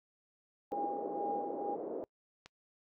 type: tone with tremolo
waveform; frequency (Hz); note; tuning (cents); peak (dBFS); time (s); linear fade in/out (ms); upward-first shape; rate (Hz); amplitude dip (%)
sine; 811; G#5; -41; -33; 0.71-1.76; 20; triangle; 2.1; 80
type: band-pass noise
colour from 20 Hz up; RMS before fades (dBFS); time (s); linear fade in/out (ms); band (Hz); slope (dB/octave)
pink; -40; 0.72-2.04; 0; 330 to 560; 24
type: click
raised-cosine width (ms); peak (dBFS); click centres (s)
0.2; -32; 2.46
effects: noise-tail reverb RT60 0.1 s tail -26 dB re dry